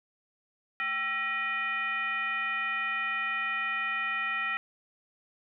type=tone with frequency modulation; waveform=sine; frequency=1895 Hz; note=A#6; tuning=28 cents sharp; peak=-28 dBFS; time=0.8-4.57 s; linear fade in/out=0 ms; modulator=558 Hz; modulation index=1.2; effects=none